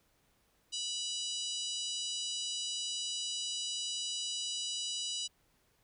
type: harmonic tone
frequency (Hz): 981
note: B5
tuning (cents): -12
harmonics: 3 / 4 / 5 / 6 / 7 / 8 / 9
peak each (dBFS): -39 / -41 / -43 / -45 / -46 / -47 / -48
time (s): 0.72-5.28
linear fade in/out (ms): 20
effects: pink hiss -72 dBFS RMS until 5.83 s